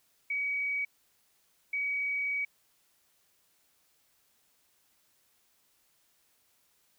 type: tone bursts at uneven times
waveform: sine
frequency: 2266 Hz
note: C#7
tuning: 37 cents sharp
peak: -29 dBFS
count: 2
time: 0.3-0.85 / 1.73-2.45 s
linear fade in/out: 5 ms
effects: white hiss -70 dBFS RMS until 6.98 s